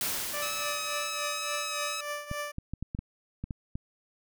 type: noise with exponential decay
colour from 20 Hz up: white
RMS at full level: -30 dBFS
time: 0.01-2.18 s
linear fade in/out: 2 ms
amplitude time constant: 470 ms
type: tone with tremolo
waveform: 15% pulse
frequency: 587.3 Hz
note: D5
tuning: in tune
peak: -25 dBFS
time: 0.33-2.52 s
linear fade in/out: 10 ms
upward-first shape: triangle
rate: 3.5 Hz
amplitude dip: 80%
type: tone with vibrato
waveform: 10% pulse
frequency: 1283 Hz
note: E6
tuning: 47 cents flat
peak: -24 dBFS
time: 0.42-2.01 s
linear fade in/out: 5 ms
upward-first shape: triangle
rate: 2 Hz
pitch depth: 22 cents each way
type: clicks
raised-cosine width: 5 ms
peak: -22 dBFS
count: 9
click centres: 2.314 / 2.584 / 2.736 / 2.826 / 2.949 / 2.99 / 3.44 / 3.508 / 3.755 s
effects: none